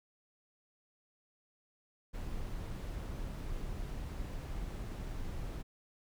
brown noise, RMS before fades -40 dBFS, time 2.13-5.63 s, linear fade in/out 20 ms, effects none

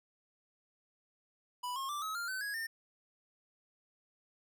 square tone with pitch steps, 987.8 / 1077.2 / 1174.7 / 1281 / 1397 / 1523.4 / 1661.3 / 1811.6 Hz, B5 / C#6 / D6 / E6 / F6 / G6 / G#6 / A#6, 0 / -50 / 0 / -50 / 0 / -50 / 0 / -50 cents, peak -37 dBFS, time 1.63-2.67 s, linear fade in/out 10 ms, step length 130 ms, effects none

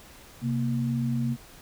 sine tone pair together, 131.17 / 233.1 Hz, C3 / A#3, +5 / 0 cents, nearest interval minor seventh, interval 995 cents, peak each -27 dBFS, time 0.41-1.37 s, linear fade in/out 50 ms, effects pink hiss -50 dBFS RMS until 1.61 s

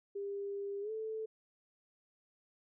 sine tone with pitch glide, 400.4 to 439.2 Hz, G4 to A4, +37 to -3 cents, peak -37 dBFS, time 0.15-1.26 s, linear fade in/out 10 ms, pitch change +160 cents, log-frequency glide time 0.81-0.91 s, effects none

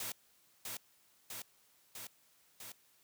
white noise with echo, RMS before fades -41 dBFS, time 0-0.12 s, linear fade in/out 2 ms, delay 650 ms, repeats 4, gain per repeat -2 dB, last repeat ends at 2.72 s, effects white hiss -69 dBFS RMS until 3.03 s + high-pass 60 Hz 12 dB/octave

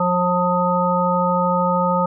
harmonic tone, 178.7 Hz, F3, 40 cents sharp, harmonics 1 / 3 / 5 / 7, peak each -21 / -21 / -21 / -21 dBFS, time 0-2.06 s, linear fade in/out 5 ms, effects none

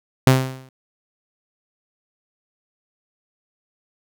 sawtooth tone with exponential decay, 130.81 Hz, C3, in tune, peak -4 dBFS, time 0.27-0.69 s, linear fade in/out 2 ms, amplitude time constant 91 ms, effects none

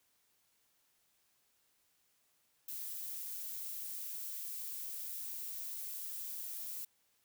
violet noise, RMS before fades -43 dBFS, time 2.68-6.85 s, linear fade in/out 5 ms, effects white hiss -75 dBFS RMS until 7.24 s

